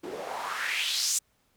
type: noise with band-pass filter sweep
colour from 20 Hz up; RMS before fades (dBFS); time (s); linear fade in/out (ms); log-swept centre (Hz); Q
white; -31; 0.03-1.19; 10; 320 to 7700; 3.1
effects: pink hiss -70 dBFS RMS until 1.56 s